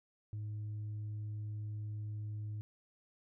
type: tone with tanh clipping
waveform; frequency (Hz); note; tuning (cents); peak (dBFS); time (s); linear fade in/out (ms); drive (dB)
sine; 105.8; G#2; +33; -39; 0.33-2.61; 0; 1
effects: none